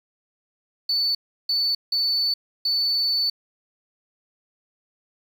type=tone bursts at uneven times; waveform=sine; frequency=4489 Hz; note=C#8; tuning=21 cents sharp; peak=-18 dBFS; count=4; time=0.89-1.15 / 1.49-1.75 / 1.92-2.34 / 2.65-3.3 s; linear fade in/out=5 ms; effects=tanh soft clip ceiling -16 dBFS + 8-bit